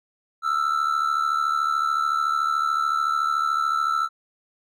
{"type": "tone with amplitude modulation", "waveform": "triangle", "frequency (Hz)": 1328, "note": "E6", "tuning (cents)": 12, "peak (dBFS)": -15, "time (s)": [0.42, 4.09], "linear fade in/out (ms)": 50, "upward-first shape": "sine", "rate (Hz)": 73.7, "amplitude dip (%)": 75, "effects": []}